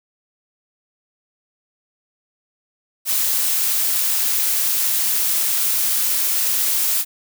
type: noise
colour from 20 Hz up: blue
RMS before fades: -19 dBFS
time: 3.05-7.05 s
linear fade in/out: 50 ms
effects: none